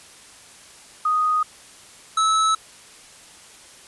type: tone pair in turn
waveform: sine / square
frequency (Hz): 1244.5 / 1301.6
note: D#6 / E6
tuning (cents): 0 / -22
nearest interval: minor second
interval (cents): 78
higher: second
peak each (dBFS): -17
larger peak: neither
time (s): 1.05-1.43 / 2.17-2.55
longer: neither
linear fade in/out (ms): 5
effects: white hiss -46 dBFS RMS until 3.87 s + resampled to 24000 Hz